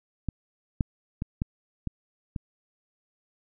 clicks, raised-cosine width 5 ms, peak -16 / -11 / -17 / -14 / -17 / -19 dBFS, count 6, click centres 0.287 / 0.808 / 1.221 / 1.419 / 1.873 / 2.362 s, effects none

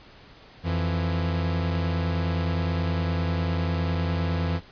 45% pulse tone pair together, 87.31 / 164.82 Hz, F2 / E3, 0 / 0 cents, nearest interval major seventh, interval 1100 cents, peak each -25 / -28 dBFS, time 0.63-4.61 s, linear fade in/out 50 ms, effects pink hiss -50 dBFS RMS until 4.71 s + resampled to 11025 Hz

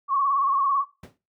sine tone with vibrato, 1108.7 Hz, C#6, in tune, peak -19 dBFS, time 0.08-0.85 s, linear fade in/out 50 ms, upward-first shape sine, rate 18 Hz, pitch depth 66 cents each way
brown noise with exponential decay, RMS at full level -32 dBFS, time 1.03-1.18 s, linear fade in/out 5 ms, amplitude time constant 31 ms
effects noise-tail reverb RT60 0.3 s tail -20 dB re dry + high-pass 150 Hz 12 dB/octave

